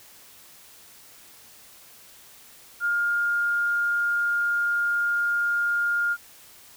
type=tone; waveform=sine; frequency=1412 Hz; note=F6; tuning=19 cents sharp; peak=-21 dBFS; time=2.8-6.17 s; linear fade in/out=50 ms; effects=white hiss -50 dBFS RMS until 6.76 s